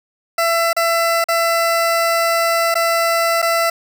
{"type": "tone with dropouts", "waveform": "20% pulse", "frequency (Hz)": 670, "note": "E5", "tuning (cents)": 28, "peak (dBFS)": -9, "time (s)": [0.38, 3.7], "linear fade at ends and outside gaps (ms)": 5, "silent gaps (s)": [[0.731, 0.765], [1.242, 1.285], [2.743, 2.753], [3.419, 3.425]], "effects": ["7-bit"]}